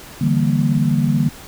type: chord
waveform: sine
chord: E half-diminished seventh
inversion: third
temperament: equal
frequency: 146.83 / 164.81 / 196 / 233.1 Hz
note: D3 / E3 / G3 / Bb3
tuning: 0 / 0 / 0 / 0 cents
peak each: -17 / -21 / -21 / -19 dBFS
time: 0.21-1.29 s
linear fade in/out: 5 ms
effects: pink hiss -38 dBFS RMS until 1.47 s